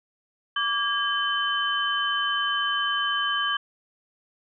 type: tone cluster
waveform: sine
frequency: 1158 / 1628 / 3056 Hz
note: D6 / G#6 / G7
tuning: -25 / -35 / -45 cents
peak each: -27 dBFS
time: 0.56-3.57 s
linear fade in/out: 5 ms
effects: none